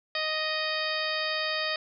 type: harmonic tone with a mistuned harmonic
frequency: 622.3 Hz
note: D#5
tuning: in tune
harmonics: 1 / 2 / 3 / 4 / 5 / 6 / 7 / 8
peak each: -34 / -36 / -33 / -36 / -38 / -36 / -36 / -38 dBFS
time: 0.15-1.76 s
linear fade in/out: 2 ms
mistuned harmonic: 7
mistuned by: +79 cents
effects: none